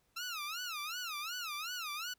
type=tone with vibrato; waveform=15% pulse; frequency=1318.5 Hz; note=E6; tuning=in tune; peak=-32 dBFS; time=0.16-2.14 s; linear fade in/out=10 ms; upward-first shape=sine; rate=2.7 Hz; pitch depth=210 cents each way; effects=pink hiss -75 dBFS RMS until 2.18 s